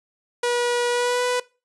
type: tone with pitch glide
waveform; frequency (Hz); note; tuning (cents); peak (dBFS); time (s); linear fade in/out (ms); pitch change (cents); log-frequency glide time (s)
sawtooth; 483.5 to 495.1; B4 to B4; -37 to +4; -16; 0.43-1.4; 5; +41; 0.9-1.24
effects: noise-tail reverb RT60 0.3 s tail -21 dB re dry + resampled to 24000 Hz